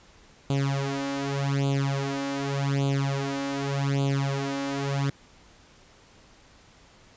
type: tone with flanger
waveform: sawtooth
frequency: 138.59 Hz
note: C#3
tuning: in tune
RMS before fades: -27 dBFS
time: 0.5-5.1 s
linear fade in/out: 2 ms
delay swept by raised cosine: 0.27 to 3.47 ms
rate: 0.85 Hz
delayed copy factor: +0.9
effects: pink hiss -55 dBFS RMS until 7.16 s + resampled to 16000 Hz